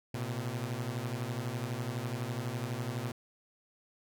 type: beating tone pair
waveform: sawtooth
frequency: 115 / 127 Hz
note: A#2 / B2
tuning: -23 / +49 cents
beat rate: 12 Hz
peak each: -33 / -33 dBFS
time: 0.14-3.12 s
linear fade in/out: 5 ms
effects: none